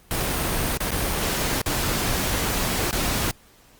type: noise with dropouts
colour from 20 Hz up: pink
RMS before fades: -24 dBFS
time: 0.11-3.31 s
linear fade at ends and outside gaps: 0 ms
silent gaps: 0.772-0.804 / 0.906-0.917 / 1.616-1.661 / 2.91-2.928 s
effects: pink hiss -54 dBFS RMS until 3.79 s + Opus 32 kbps

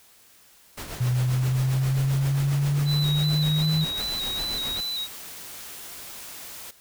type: noise with tremolo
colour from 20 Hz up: pink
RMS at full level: -34 dBFS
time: 0.77-4.81 s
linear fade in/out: 10 ms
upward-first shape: triangle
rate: 7.5 Hz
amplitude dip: 60%
type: exponential sweep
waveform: sine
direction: up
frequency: 123.47 to 157.4 Hz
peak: -20 dBFS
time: 1-3.85 s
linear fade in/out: 10 ms
type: tone with vibrato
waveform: triangle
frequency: 3900 Hz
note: B7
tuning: 23 cents flat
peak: -26 dBFS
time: 2.85-5.08 s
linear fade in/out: 50 ms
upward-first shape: square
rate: 2.6 Hz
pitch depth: 40 cents each way
type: noise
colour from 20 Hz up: white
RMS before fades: -40 dBFS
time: 3.97-6.71 s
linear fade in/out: 5 ms
effects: white hiss -55 dBFS RMS until 6.8 s

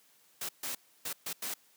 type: noise bursts at uneven times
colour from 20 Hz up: white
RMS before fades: -37 dBFS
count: 5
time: 0.41-0.49 / 0.63-0.75 / 1.05-1.13 / 1.26-1.33 / 1.42-1.54 s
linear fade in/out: 5 ms
effects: white hiss -65 dBFS RMS until 1.76 s + high-pass 150 Hz 12 dB/octave

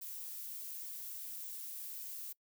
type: noise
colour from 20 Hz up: violet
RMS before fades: -45 dBFS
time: 0.01-2.33 s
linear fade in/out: 10 ms
effects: noise-tail reverb RT60 0.1 s tail -23 dB re dry

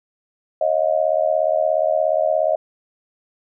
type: tone with amplitude modulation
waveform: sine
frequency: 630 Hz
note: D#5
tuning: 21 cents sharp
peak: -11 dBFS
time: 0.61-2.56 s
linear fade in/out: 5 ms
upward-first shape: sine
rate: 77 Hz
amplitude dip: 100%
effects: none

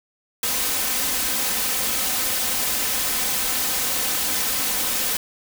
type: noise with comb filter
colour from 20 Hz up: white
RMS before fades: -23 dBFS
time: 0.43-5.17 s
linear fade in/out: 2 ms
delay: 3.9 ms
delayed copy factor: +0.55
effects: none

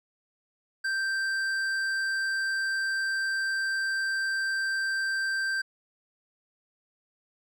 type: tone with hard clipping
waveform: sine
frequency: 1568 Hz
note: G6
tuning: in tune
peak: -28 dBFS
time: 0.84-5.62 s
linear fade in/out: 10 ms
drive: 9 dB
effects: none

